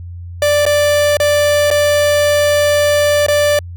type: tone with dropouts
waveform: 45% pulse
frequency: 587.3 Hz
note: D5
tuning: in tune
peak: -10 dBFS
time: 0.42-3.59 s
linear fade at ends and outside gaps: 2 ms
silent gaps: 0.654-0.663 / 1.17-1.2 / 1.704-1.711 / 3.265-3.283 s
effects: added 87 Hz sine -26 dBFS peak until 3.76 s